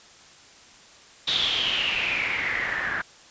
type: noise with low-pass filter sweep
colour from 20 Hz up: white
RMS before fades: -26 dBFS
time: 1.27-3.02 s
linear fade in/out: 10 ms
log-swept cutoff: 3700 to 1600 Hz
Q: 8
effects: white hiss -50 dBFS RMS until 3.3 s + resampled to 16000 Hz